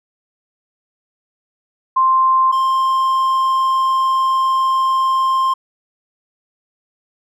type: tone pair in turn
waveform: sine / triangle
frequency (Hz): 1050 / 1054.5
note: C6 / C6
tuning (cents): +6 / +13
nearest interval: unison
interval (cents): 7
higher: second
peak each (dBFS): -10 / -11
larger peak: first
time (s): 1.96-2.52 / 2.52-5.54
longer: second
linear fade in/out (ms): 10
effects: none